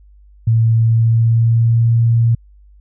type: tone with pitch glide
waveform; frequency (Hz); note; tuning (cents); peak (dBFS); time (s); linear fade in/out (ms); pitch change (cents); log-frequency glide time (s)
sine; 113.5 to 116.02; A#2 to A#2; -46 to -8; -9; 0.47-2.35; 5; +38; 0.74-1.9
effects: added 50 Hz sine -42 dBFS peak until 2.8 s